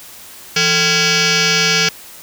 sine tone with frequency modulation, 1387 Hz, F6, 12 cents flat, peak -11 dBFS, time 0.56-1.89 s, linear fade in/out 5 ms, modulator 610 Hz, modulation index 7.4, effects white hiss -37 dBFS RMS until 2.22 s

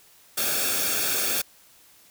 white noise with comb filter, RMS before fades -25 dBFS, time 0.37-1.42 s, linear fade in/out 10 ms, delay 1 ms, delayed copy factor -0.65, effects white hiss -55 dBFS RMS until 2.1 s

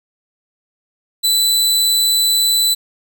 sawtooth tone, 3991 Hz, B7, 17 cents sharp, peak -9 dBFS, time 1.23-2.75 s, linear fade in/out 20 ms, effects none

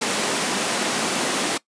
pink high-pass noise, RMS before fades -23 dBFS, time 0.01-1.58 s, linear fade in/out 10 ms, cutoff 200 Hz, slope 24 dB/octave, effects noise-tail reverb RT60 0.1 s tail -20 dB re dry + resampled to 22050 Hz

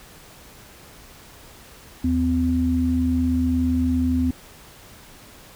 sine tone pair together, 79.13 / 254.8 Hz, D#2 / C4, +30 / -46 cents, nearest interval octave + minor sixth, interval 2024 cents, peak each -23 / -19 dBFS, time 2.04-4.31 s, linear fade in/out 5 ms, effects pink hiss -46 dBFS RMS until 5.55 s

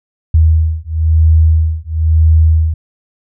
sine beating tone pair, 79.3 / 80.3 Hz, D#2 / E2, +33 / -45 cents, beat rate 1 Hz, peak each -10 dBFS, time 0.34-2.74 s, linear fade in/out 5 ms, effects none

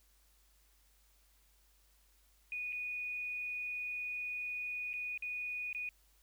sine tone with dropouts, 2469 Hz, D#7, 14 cents flat, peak -37 dBFS, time 2.52-5.89 s, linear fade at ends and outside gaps 1 ms, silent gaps 2.724-2.728 / 4.932-4.938 / 5.176-5.223 / 5.729-5.748 s, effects added 50 Hz sine -68 dBFS peak until 6.22 s + white hiss -71 dBFS RMS until 6.22 s

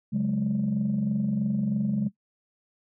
sine chord, C# suspended fourth, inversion none, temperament just, 138.59 / 184.79 / 207.9 Hz, C#3 / F#3 / G#3, 0 / -2 / +2 cents, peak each -29 / -29 / -24 dBFS, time 0.12-2.09 s, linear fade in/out 20 ms, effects noise-tail reverb RT60 0.1 s tail -18 dB re dry + tanh soft clip ceiling -18 dBFS

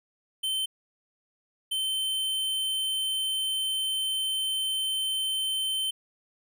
square tone pair in turn, 3089 / 3089 Hz, G7 / G7, -26 / -26 cents, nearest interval unison, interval 0 cents, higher neither, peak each -27 dBFS, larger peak neither, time 0.43-0.66 / 1.71-5.91 s, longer second, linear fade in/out 10 ms, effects none

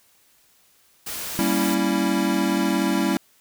white noise, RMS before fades -31 dBFS, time 1.06-1.75 s, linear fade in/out 10 ms
square chord, G diminished seventh, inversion none, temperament equal, 196 / 233.1 / 277.2 / 329.6 Hz, G3 / Bb3 / Db4 / Fb4, 0 / 0 / 0 / 0 cents, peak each -25 / -28 / -26 / -25 dBFS, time 1.39-3.17 s, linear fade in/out 0 ms
effects white hiss -59 dBFS RMS until 3.4 s

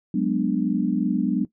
sine chord, G# half-diminished seventh, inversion third, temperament equal with one note detuned, 185 / 207.7 / 246.9 / 296.4 Hz, F#3 / G#3 / B3 / D4, 0 / 0 / 0 / +16 cents, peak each -25 dBFS, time 0.14-1.45 s, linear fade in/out 5 ms, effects noise-tail reverb RT60 0.1 s tail -17 dB re dry

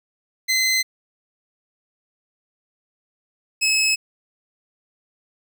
20% pulse tone pair in turn, 2053 / 2582 Hz, C7 / E7, -33 / -37 cents, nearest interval major third, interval 396 cents, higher second, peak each -12 dBFS, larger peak neither, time 0.48-0.83 / 3.61-3.96 s, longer neither, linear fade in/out 20 ms, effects none

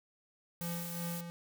square tone with tremolo, 171.1 Hz, F3, 35 cents flat, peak -37 dBFS, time 0.61-1.3 s, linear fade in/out 0 ms, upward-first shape sine, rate 2.7 Hz, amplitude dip 50%
blue noise, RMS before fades -44 dBFS, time 0.61-1.21 s, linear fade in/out 5 ms
effects none

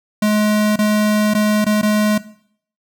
square tone with dropouts, 211.4 Hz, G#3, 31 cents sharp, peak -13 dBFS, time 0.22-2.18 s, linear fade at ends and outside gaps 5 ms, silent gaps 0.76-0.788 / 1.338-1.348 / 1.645-1.664 / 1.815-1.829 s, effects noise-tail reverb RT60 0.6 s tail -17 dB re dry

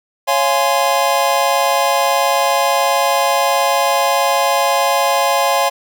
square chord, Db major seventh, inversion none, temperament just, 554.4 / 693 / 831.5 / 1039.4 Hz, Db5 / F5 / Ab5 / C6, 0 / -14 / +2 / -12 cents, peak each -19 dBFS, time 0.27-5.7 s, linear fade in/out 20 ms, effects none

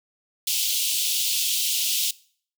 pink high-pass noise, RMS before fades -24 dBFS, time 0.47-2.11 s, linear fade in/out 5 ms, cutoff 2800 Hz, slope 48 dB/octave, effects noise-tail reverb RT60 0.5 s tail -21 dB re dry

